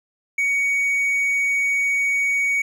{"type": "tone", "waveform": "triangle", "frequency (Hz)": 2243, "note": "C#7", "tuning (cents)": 20, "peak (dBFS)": -16, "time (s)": [0.38, 2.62], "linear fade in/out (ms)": 5, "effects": []}